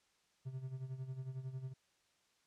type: tone with tremolo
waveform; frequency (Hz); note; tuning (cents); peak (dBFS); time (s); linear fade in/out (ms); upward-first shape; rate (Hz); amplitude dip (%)
triangle; 130.81; C3; 0; -37; 0.45-1.74; 20; sine; 11; 70
effects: white hiss -75 dBFS RMS until 2.46 s + low-pass 7000 Hz 12 dB/octave